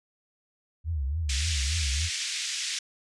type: tone with vibrato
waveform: sine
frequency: 74.3 Hz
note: D2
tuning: 21 cents sharp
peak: -26 dBFS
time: 0.84-2.1 s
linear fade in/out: 50 ms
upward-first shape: triangle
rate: 3.5 Hz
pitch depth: 250 cents each way
type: band-pass noise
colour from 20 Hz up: white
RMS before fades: -32 dBFS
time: 1.29-2.79 s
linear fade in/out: 5 ms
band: 2000 to 7000 Hz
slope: 24 dB/octave
effects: resampled to 24000 Hz